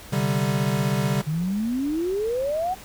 square chord, C suspended second, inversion none, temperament equal with one note detuned, 130.81 / 146.83 / 194.53 Hz, C3 / D3 / G3, 0 / 0 / -13 cents, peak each -26 dBFS, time 0.12-1.22 s, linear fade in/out 10 ms
sine exponential sweep, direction up, 146.83 to 767 Hz, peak -22 dBFS, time 1.26-2.75 s, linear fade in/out 20 ms
effects added 50 Hz sine -49 dBFS peak until 2.84 s + pink hiss -43 dBFS RMS until 2.84 s

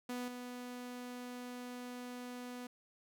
sawtooth tone with level steps, 246.9 Hz, B3, in tune, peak -35 / -40 dBFS, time 0.09-2.67 s, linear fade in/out 5 ms, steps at 0.28 s, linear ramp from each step 2 ms, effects none

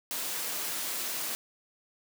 white high-pass noise, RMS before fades -34 dBFS, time 0.11-1.35 s, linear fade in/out 0 ms, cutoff 210 Hz, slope 12 dB/octave, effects none

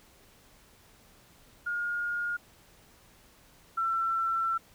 sine tone pair in turn, 1424 / 1344.1 Hz, F6 / E6, +33 / +33 cents, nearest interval minor second, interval 100 cents, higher first, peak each -29 / -26 dBFS, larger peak second, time 1.66-2.37 / 3.77-4.58 s, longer second, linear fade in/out 10 ms, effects pink hiss -59 dBFS RMS until 4.74 s

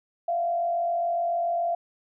sine tone with frequency modulation, 688 Hz, F5, 26 cents flat, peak -23 dBFS, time 0.28-1.75 s, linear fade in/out 5 ms, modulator 47.1 Hz, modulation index 0.48, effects none

